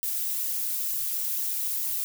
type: noise with flanger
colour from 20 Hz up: violet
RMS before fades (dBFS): -29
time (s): 0.03-2.04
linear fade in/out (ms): 0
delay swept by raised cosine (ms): 0.99 to 4.99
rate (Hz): 2.2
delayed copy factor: +0.7
effects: none